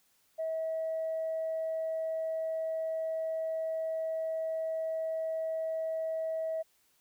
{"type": "tone", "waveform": "sine", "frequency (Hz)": 644, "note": "E5", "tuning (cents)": -41, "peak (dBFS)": -30, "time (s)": [0.38, 6.63], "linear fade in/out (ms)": 20, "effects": ["tanh soft clip ceiling -27 dBFS", "white hiss -70 dBFS RMS until 7 s"]}